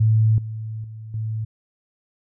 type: tone with level steps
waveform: sine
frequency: 110 Hz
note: A2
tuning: in tune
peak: -13 / -27 / -33 / -23 dBFS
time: 0-1.45 s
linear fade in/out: 10 ms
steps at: 0.38 / 0.84 / 1.14 s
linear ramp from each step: 2 ms
effects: none